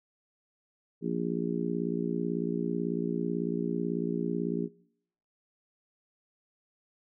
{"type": "harmonic tone", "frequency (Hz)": 58.1, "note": "A#1", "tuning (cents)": -5, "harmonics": [3, 4, 5, 6, 7], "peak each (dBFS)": [-33, -34, -35, -36, -36], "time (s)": [1.01, 4.69], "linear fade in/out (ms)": 50, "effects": ["noise-tail reverb RT60 0.7 s tail -23 dB re dry"]}